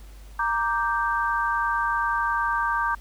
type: chord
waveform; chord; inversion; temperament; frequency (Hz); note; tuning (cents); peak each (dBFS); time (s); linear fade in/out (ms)
sine; G minor; first; equal; 932.3 / 1174.7 / 1568; Bb5 / D6 / G6; 0 / 0 / 0; -26; 0.39-2.95; 5
effects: added 50 Hz sine -41 dBFS peak until 3 s + pink hiss -54 dBFS RMS until 3 s